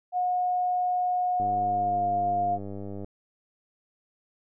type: tone with pitch glide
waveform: sine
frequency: 724 to 706.2 Hz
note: F#5 to F5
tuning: -38 to +19 cents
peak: -23 dBFS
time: 0.12-2.59 s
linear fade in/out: 50 ms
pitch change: -43 cents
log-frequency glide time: 1.55-2.06 s
type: click train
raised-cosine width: 2 ms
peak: -25 dBFS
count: 165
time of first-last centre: 1.4-3.045 s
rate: 99.7 Hz
effects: none